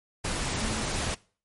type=tone in noise; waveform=sine; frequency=218.9 Hz; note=A3; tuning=9 cents flat; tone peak=-34 dBFS; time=0.61-0.84 s; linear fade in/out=10 ms; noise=pink; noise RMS=-30 dBFS; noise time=0.24-1.15 s; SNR=-7 dB; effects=noise-tail reverb RT60 0.4 s tail -22 dB re dry + MP3 48 kbps